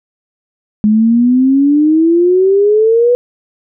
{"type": "exponential sweep", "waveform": "sine", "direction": "up", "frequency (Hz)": [209.1, 493.9], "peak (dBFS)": -6, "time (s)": [0.84, 3.15], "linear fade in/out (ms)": 0, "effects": []}